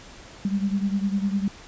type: beating tone pair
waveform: sine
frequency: 196 / 205.9 Hz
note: G3 / G#3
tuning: 0 / -15 cents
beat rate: 9.9 Hz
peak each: -23 / -27 dBFS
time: 0.45-1.48 s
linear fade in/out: 2 ms
effects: pink hiss -45 dBFS RMS until 1.67 s + resampled to 16000 Hz